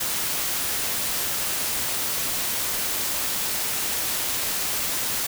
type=noise; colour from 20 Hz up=white; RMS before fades=-26 dBFS; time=0-5.27 s; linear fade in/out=10 ms; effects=none